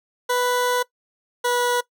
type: tone pair in turn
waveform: 20% pulse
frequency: 493.9 / 487.9 Hz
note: B4 / B4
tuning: 0 / -21 cents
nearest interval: unison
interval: 21 cents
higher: first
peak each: -14 dBFS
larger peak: neither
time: 0.29-0.83 / 1.44-1.81 s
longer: first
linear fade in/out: 10 ms
effects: noise-tail reverb RT60 0.1 s tail -20 dB re dry